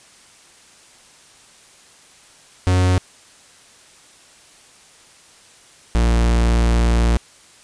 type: tone pair in turn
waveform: 45% pulse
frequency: 91.5 / 58.06 Hz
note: F#2 / A#1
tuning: -19 / -6 cents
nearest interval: minor sixth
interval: 787 cents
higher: first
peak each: -13 dBFS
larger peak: neither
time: 2.67-2.98 / 5.95-7.17 s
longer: second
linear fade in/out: 0 ms
effects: white hiss -48 dBFS RMS until 7.63 s + resampled to 22050 Hz